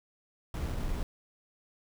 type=noise with sample-and-hold; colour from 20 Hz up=brown; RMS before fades=-33 dBFS; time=0.54-1.03 s; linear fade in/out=2 ms; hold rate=4410 Hz; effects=none